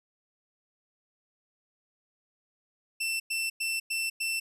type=tone bursts; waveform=sawtooth; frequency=2679 Hz; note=E7; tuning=27 cents sharp; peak=-25 dBFS; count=5; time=3-4.4 s; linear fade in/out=10 ms; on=200 ms; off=100 ms; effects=resampled to 32000 Hz